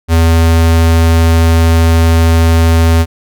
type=tone; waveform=square; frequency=82.41 Hz; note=E2; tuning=in tune; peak=-6 dBFS; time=0.08-3.06 s; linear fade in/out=50 ms; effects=none